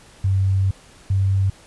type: tone pair in turn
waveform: sine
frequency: 96.2 / 96.81 Hz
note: G2 / G2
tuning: -32 / -21 cents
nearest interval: unison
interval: 11 cents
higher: second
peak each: -15 dBFS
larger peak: neither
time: 0.24-0.71 / 1.1-1.5 s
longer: first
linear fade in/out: 5 ms
effects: pink hiss -48 dBFS RMS until 1.66 s + resampled to 24000 Hz